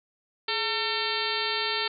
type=harmonic tone with a mistuned harmonic; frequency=450 Hz; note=A4; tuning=39 cents sharp; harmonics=1 / 2 / 3 / 4 / 5 / 6 / 7 / 8 / 9 / 10; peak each=-35 / -35 / -35 / -35 / -35 / -35 / -35 / -35 / -35 / -35 dBFS; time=0.48-1.88 s; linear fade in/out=5 ms; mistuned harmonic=1; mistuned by=-99 cents; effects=none